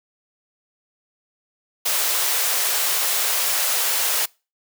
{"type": "high-pass noise", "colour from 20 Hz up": "white", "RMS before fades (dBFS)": -21, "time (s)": [1.85, 4.26], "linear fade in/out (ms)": 10, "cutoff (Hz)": 460, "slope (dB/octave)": 24, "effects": ["noise-tail reverb RT60 0.3 s tail -25 dB re dry"]}